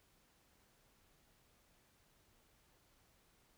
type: silence
effects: pink hiss -72 dBFS RMS until 3.57 s